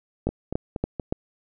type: two click trains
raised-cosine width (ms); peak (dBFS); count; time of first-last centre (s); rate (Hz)
2; -10 / -15; 4 / 4; 0.27-1.125 / 0.29-0.998; 3.51 / 4.24
effects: none